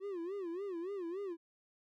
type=tone with vibrato; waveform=triangle; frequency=367.7 Hz; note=F#4; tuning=11 cents flat; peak=-36 dBFS; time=0-1.37 s; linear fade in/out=50 ms; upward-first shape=sine; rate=3.5 Hz; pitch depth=180 cents each way; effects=none